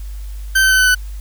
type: tone with pitch steps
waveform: 40% pulse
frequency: 1550 / 1536.6 / 1523.4 / 1510.2 / 1497.2 Hz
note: G6 / G6 / G6 / F#6 / F#6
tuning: -20 / -35 / -50 / +35 / +20 cents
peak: -9 dBFS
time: 0.55-0.95 s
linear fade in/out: 10 ms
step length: 80 ms
effects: added 50 Hz sine -25 dBFS peak until 1.2 s + white hiss -46 dBFS RMS until 1.2 s